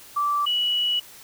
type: tone pair in turn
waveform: sine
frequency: 1165 / 2936 Hz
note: D6 / F#7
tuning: -14 / -14 cents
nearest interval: octave + major third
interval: 1600 cents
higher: second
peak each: -20 dBFS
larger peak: neither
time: 0.16-0.46 / 0.46-1 s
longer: second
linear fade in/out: 10 ms
effects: white hiss -46 dBFS RMS until 1.23 s